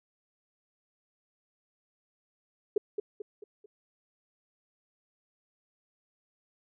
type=tone with echo; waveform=sine; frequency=415.3 Hz; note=G#4; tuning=in tune; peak=-21 dBFS; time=2.76-2.78 s; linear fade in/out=5 ms; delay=220 ms; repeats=4; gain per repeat=-7 dB; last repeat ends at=3.66 s; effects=none